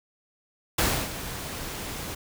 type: noise with ADSR envelope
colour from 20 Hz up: pink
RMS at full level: -22 dBFS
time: 0.78-2.15 s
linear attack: 7 ms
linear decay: 300 ms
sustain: -13 dB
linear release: 8 ms
effects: none